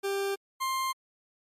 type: tone pair in turn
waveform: 40% pulse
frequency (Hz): 395.1 / 1054.8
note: G4 / C6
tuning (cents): +14 / +14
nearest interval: octave + perfect fourth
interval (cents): 1700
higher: second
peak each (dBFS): -27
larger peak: neither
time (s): 0.03-0.36 / 0.6-0.93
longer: neither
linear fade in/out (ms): 20
effects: MP3 64 kbps